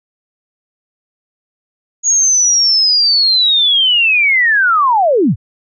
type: linear sweep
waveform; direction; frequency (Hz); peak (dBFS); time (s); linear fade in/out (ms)
sine; down; 6720 to 73.42; -8; 2.03-5.36; 50
effects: none